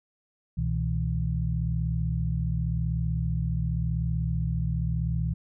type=tone cluster; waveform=sine; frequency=65.7 / 121 / 161.9 Hz; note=C2 / B2 / E3; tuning=+8 / -35 / -31 cents; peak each=-29 dBFS; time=0.57-5.34 s; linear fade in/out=10 ms; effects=none